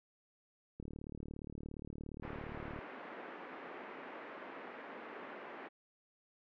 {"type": "click train", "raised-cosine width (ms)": 3, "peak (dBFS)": -33, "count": 75, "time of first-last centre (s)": [0.8, 2.789], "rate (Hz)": 37.2}
{"type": "band-pass noise", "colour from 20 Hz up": "pink", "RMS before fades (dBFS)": -49, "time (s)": [2.22, 5.69], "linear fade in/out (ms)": 20, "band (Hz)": [270, 2200], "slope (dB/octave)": 24}
{"effects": []}